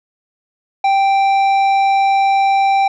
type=tone with tanh clipping; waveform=sine; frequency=784 Hz; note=G5; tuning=in tune; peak=-12 dBFS; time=0.84-2.88 s; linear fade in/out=5 ms; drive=10 dB; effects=none